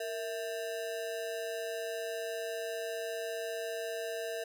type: ring-modulated tone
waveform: square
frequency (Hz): 560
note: C#5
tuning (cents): +18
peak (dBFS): -33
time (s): 0-4.44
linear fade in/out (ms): 5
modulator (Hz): 97.4
effects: none